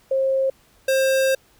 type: tone pair in turn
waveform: sine / square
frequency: 534 / 531.6 Hz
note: C5 / C5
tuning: +35 / +27 cents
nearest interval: unison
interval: 8 cents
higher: first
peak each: -17 dBFS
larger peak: neither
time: 0.11-0.5 / 0.88-1.35 s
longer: second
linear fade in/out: 5 ms
effects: pink hiss -57 dBFS RMS until 1.59 s